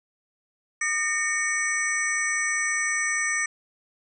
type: tone cluster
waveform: sine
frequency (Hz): 1216 / 1835 / 2233 / 5940 / 8070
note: D#6 / A#6 / C#7 / F#8 / B8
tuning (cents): -40 / -28 / +12 / +6 / +36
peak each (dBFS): -35 / -26 / -29 / -30 / -33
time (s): 0.81-3.46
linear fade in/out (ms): 5
effects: none